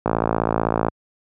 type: click train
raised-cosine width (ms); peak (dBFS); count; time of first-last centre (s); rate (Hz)
1; -4; 47; 0.06-0.884; 55.8
effects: high-pass 80 Hz 12 dB/octave